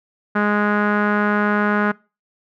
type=tone with low-pass filter; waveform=sawtooth; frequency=207.7 Hz; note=G#3; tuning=in tune; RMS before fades=-18 dBFS; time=0.35-1.92 s; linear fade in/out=10 ms; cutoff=1500 Hz; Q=4.3; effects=noise-tail reverb RT60 0.3 s tail -23 dB re dry